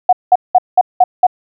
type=tone bursts; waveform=sine; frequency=731 Hz; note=F#5; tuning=21 cents flat; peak=-3 dBFS; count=6; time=0.09-1.268 s; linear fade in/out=5 ms; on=38 ms; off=190 ms; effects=none